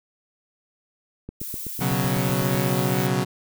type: click train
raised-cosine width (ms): 3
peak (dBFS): -21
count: 11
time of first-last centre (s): 1.29-2.546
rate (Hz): 7.96
type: noise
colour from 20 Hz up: violet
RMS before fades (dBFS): -33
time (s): 1.4-3.07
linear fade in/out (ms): 5
type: chord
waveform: sawtooth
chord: B suspended second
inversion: none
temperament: equal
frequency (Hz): 123.47 / 138.59 / 185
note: B2 / C#3 / F#3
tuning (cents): 0 / 0 / 0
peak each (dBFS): -22 / -21 / -21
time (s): 1.8-3.25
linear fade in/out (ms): 20
effects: none